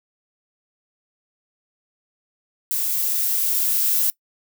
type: noise with level ramp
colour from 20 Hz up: violet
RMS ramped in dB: -23 to -19 dBFS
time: 2.71-4.1 s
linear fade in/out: 0 ms
effects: noise-tail reverb RT60 0.1 s tail -22 dB re dry